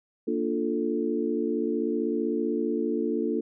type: chord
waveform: sine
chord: Bb major seventh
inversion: none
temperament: equal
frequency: 233.1 / 293.7 / 349.2 / 440 Hz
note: Bb3 / D4 / F4 / A4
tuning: 0 / 0 / 0 / 0 cents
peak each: -30 dBFS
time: 0.27-3.41 s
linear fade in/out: 10 ms
effects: none